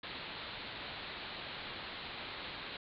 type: low-pass noise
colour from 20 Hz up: white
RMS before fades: -45 dBFS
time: 0.03-2.77 s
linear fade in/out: 5 ms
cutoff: 4300 Hz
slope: 96 dB/octave
effects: none